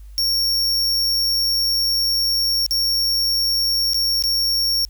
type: tone with dropouts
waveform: 45% pulse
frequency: 5510 Hz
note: F8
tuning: 24 cents flat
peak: -17 dBFS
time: 0.18-4.85 s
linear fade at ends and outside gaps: 0 ms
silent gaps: 2.664-2.709 / 3.934-3.944 / 4.224-4.238 s
effects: added 50 Hz sine -36 dBFS peak until 4.89 s + white hiss -59 dBFS RMS until 4.89 s